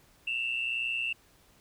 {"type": "tone pair together", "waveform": "sine", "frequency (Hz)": [2668, 2790], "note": ["E7", "F7"], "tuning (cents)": [20, -2], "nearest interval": "minor second", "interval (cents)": 78, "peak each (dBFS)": [-30, -33], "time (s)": [0.27, 1.13], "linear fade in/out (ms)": 5, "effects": ["tanh soft clip ceiling -22 dBFS", "pink hiss -62 dBFS RMS until 1.6 s"]}